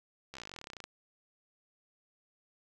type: slowing click train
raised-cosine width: 0.2 ms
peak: -27 dBFS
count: 22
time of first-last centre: 0.34-0.84 s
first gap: 14 ms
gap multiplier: 1.05
effects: none